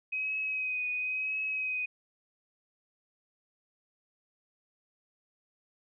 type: tone with vibrato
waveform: sine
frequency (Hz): 2524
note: D#7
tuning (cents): +24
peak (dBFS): -30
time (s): 0.12-1.86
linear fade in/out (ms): 10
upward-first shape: triangle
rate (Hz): 0.97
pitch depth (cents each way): 33
effects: none